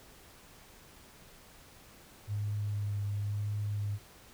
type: tone with vibrato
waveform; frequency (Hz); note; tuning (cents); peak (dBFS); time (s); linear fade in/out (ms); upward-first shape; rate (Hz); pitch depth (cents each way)
sine; 102.9; G#2; -16; -31; 2.27-3.99; 50; triangle; 0.97; 21
effects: pink hiss -56 dBFS RMS until 4.33 s